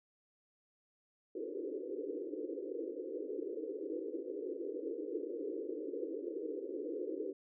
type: band-pass noise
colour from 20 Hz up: white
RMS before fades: -41 dBFS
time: 1.35-7.33 s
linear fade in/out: 5 ms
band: 290 to 500 Hz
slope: 96 dB/octave
effects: none